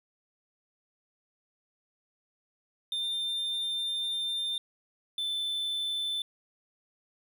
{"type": "tone pair in turn", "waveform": "triangle", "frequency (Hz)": [3598, 3528], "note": ["A7", "A7"], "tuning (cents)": [38, 4], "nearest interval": "unison", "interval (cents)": 34, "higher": "first", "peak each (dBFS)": -28, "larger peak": "neither", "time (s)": [[2.92, 4.58], [5.18, 6.22]], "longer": "first", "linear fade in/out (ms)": 2, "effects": []}